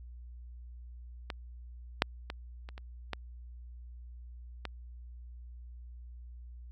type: clicks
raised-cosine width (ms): 0.3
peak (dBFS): -20 / -7 / -21 / -30 / -30 / -18 / -21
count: 7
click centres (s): 1.302 / 2.021 / 2.301 / 2.689 / 2.779 / 3.133 / 4.653
effects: added 60 Hz sine -45 dBFS peak until 6.71 s